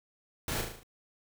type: noise with echo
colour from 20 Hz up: pink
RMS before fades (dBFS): -34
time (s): 0.48-0.61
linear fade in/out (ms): 2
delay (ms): 37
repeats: 6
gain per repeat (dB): -4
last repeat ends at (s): 0.832
effects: none

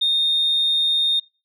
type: tone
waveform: sine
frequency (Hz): 3671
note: A#7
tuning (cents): -27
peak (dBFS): -15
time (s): 0.01-1.2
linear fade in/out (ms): 10
effects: noise-tail reverb RT60 0.3 s tail -23 dB re dry + tanh soft clip ceiling -12 dBFS

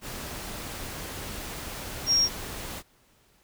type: tone in noise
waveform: sine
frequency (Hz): 5588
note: F8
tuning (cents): 0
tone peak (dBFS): -19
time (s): 2.06-2.29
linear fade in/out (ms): 50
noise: pink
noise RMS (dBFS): -37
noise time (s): 0.01-2.83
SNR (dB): +15
effects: pink hiss -63 dBFS RMS until 3.43 s

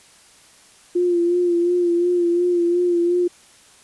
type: tone with vibrato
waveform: sine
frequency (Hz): 349.2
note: F4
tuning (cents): 0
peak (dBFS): -15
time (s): 0.95-3.28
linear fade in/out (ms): 10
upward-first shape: sine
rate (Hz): 2.8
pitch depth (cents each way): 35
effects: white hiss -50 dBFS RMS until 3.83 s + resampled to 24000 Hz

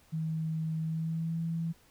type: tone with pitch glide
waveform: sine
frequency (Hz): 159.5 to 165.22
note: D#3 to E3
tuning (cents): +43 to +4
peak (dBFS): -30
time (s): 0.12-1.73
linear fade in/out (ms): 20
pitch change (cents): +61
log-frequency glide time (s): 0.81-1.41
effects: pink hiss -63 dBFS RMS until 1.9 s

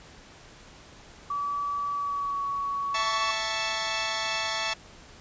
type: tone with pitch glide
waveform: sine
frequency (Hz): 1148 to 1122.4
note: D6 to C#6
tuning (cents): -40 to +21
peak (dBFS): -27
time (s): 1.3-3.31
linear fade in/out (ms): 5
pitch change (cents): -39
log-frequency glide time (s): 1.93-2.43
type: chord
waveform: 10% pulse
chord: A major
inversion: second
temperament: equal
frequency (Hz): 659.3 / 880 / 1108.7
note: E5 / A5 / C#6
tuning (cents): 0 / 0 / 0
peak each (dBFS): -24 / -22 / -24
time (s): 2.94-4.74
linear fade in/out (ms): 10
effects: pink hiss -50 dBFS RMS until 5.2 s + resampled to 16000 Hz

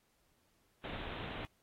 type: low-pass noise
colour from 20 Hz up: pink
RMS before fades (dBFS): -44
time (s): 0.84-1.45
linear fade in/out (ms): 0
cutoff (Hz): 3800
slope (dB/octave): 96
effects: pink hiss -75 dBFS RMS until 1.62 s + AAC 48 kbps

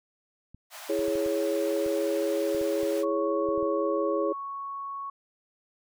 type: clicks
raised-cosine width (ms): 5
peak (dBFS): -35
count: 12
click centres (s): 0.546 / 0.992 / 1.082 / 1.155 / 1.262 / 1.863 / 2.548 / 2.613 / 2.832 / 3.488 / 3.578 / 3.628
type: high-pass noise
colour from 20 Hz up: pink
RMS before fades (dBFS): -43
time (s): 0.7-3.05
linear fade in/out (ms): 50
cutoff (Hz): 590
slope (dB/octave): 96
type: chord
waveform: sine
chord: C# minor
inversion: first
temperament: equal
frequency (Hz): 329.6 / 415.3 / 554.4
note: E4 / G#4 / C#5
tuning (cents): 0 / 0 / 0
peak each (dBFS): -30 / -29 / -28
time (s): 0.89-4.33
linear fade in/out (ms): 10
type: tone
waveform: sine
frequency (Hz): 1108.7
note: C#6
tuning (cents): 0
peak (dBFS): -33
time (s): 3.03-5.1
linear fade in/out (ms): 5
effects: none

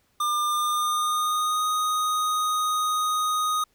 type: tone with pitch glide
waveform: square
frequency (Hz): 1200 to 1244.5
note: D6 to D#6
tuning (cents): +37 to 0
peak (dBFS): -23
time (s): 0.2-3.64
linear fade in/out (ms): 5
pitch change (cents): +63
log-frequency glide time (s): 0.49-1.65
effects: pink hiss -67 dBFS RMS until 3.74 s

